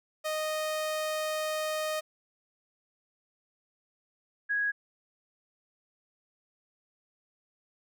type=tone pair in turn; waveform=sawtooth / sine; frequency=620 / 1658.1 Hz; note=D#5 / G#6; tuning=-6 / -3 cents; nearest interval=octave + perfect fourth; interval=1703 cents; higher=second; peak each=-26 dBFS; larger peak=neither; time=0.24-2.01 / 4.49-4.72 s; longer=first; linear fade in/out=20 ms; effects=none